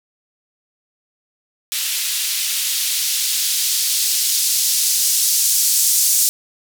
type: noise with band-pass filter sweep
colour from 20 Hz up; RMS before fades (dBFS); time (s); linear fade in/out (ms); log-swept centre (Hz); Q
violet; -18; 1.72-6.29; 0; 2700 to 6400; 1.1
effects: none